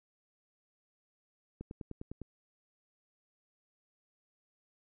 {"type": "click train", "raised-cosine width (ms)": 3, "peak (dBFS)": -29, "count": 7, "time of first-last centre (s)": [1.61, 2.217], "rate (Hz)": 9.89, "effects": []}